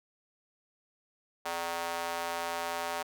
square tone with high-pass filter, 84.7 Hz, E2, 48 cents sharp, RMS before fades -35 dBFS, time 1.45-3.03 s, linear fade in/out 10 ms, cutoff 740 Hz, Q 1.7, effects none

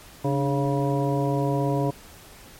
harmonic tone with a mistuned harmonic, 138.59 Hz, C#3, in tune, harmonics 1 / 2 / 3 / 4 / 5 / 7, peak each -24 / -27 / -29 / -30 / -31 / -32 dBFS, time 0.24-1.91 s, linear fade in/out 10 ms, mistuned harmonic 2, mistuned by +90 cents, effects pink hiss -47 dBFS RMS until 2.59 s + MP3 64 kbps

